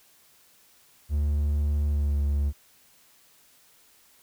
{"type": "tone with pitch glide", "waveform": "triangle", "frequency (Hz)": [73.42, 71.49], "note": ["D2", "D2"], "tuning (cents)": [0, -46], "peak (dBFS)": -20, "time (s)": [1.09, 2.53], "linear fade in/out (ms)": 50, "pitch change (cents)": -46, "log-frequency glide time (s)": [1.87, 2.21], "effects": ["white hiss -59 dBFS RMS until 4.22 s"]}